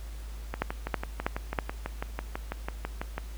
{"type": "two click trains", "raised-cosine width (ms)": 0.5, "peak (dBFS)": [-17, -11], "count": [17, 4], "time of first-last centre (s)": [[0.54, 3.18], [0.62, 1.588]], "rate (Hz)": [6.06, 3.1], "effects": ["added 53 Hz sine -37 dBFS peak until 3.37 s", "pink hiss -52 dBFS RMS until 3.37 s"]}